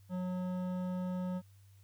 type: tone with hard clipping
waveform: sine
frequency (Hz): 182.3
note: F#3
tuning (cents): -25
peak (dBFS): -36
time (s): 0.09-1.42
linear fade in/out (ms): 50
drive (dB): 12
effects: added 98 Hz sine -57 dBFS peak until 1.83 s + white hiss -71 dBFS RMS until 1.83 s